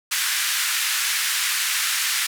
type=band-pass noise; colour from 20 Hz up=pink; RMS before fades=-23 dBFS; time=0.11-2.27 s; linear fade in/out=10 ms; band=1500 to 14000 Hz; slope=24 dB/octave; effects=none